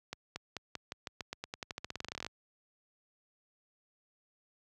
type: accelerating click train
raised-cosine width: 0.2 ms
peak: -21 dBFS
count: 26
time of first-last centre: 0.13-2.265 s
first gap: 230 ms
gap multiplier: 0.9
effects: high-pass 60 Hz 12 dB/octave